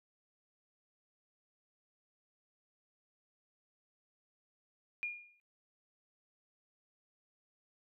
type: tone with exponential decay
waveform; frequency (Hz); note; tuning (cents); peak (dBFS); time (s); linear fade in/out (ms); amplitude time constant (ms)
sine; 2423; D#7; -47; -32; 5.03-5.4; 0; 80
effects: noise-tail reverb RT60 0.1 s tail -22 dB re dry